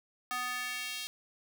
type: tone with high-pass filter sweep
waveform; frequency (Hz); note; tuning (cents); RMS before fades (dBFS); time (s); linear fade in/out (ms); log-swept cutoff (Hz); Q
square; 248.7; B3; +12; -37; 0.31-1.07; 0; 1100 to 3400; 1.8
effects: none